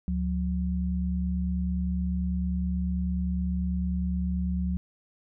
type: tone pair together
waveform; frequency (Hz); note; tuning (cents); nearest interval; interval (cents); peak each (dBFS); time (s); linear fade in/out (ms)
sine; 72.1 / 181.43; D2 / F#3; -31 / -34; octave + major third; 1597; -28; 0.08-4.77; 0
effects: none